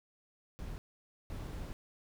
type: noise bursts at uneven times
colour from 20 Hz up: brown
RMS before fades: -42 dBFS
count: 2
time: 0.59-0.78 / 1.3-1.73 s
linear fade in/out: 0 ms
effects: none